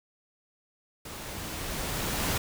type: noise with level ramp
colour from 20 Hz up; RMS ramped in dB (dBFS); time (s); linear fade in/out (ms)
pink; -41 to -28; 1.05-2.38; 5
effects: none